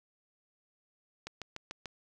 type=click train; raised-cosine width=0.2 ms; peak=-23 dBFS; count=5; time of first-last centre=1.27-1.857 s; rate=6.81 Hz; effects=none